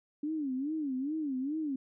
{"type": "tone with vibrato", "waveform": "sine", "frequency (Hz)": 285.1, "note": "C#4", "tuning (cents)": 49, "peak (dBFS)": -31, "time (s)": [0.23, 1.76], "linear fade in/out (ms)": 5, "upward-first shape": "sine", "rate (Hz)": 2.4, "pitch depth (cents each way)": 190, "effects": []}